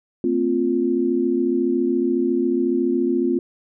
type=chord; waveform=sine; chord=Bb suspended second; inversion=none; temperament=equal with one note detuned; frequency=227.4 / 261.6 / 349.2 Hz; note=Bb3 / C4 / F4; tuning=-43 / 0 / 0 cents; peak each=-25 / -21 / -20 dBFS; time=0.24-3.39 s; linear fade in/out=2 ms; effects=none